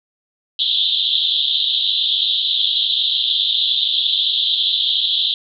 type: band-pass noise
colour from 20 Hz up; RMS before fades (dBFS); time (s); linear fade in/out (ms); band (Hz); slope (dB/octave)
pink; -18; 0.59-5.34; 2; 3200 to 3900; 96
effects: none